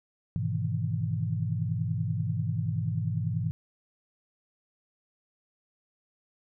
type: chord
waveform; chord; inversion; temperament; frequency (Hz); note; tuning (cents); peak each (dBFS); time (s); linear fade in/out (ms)
sine; E major seventh; first; just; 103.01 / 123.61 / 154.51 / 164.81; G#2 / B2 / D#3 / E3; -14 / +2 / -12 / 0; -31 / -32 / -34 / -33; 0.36-3.51; 0
effects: none